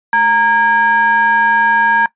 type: ring-modulated tone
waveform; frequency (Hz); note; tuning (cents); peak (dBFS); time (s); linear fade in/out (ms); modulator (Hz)
triangle; 354.3; F4; +25; -4; 0.13-2.06; 2; 1280
effects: noise-tail reverb RT60 0.1 s tail -19 dB re dry + resampled to 8000 Hz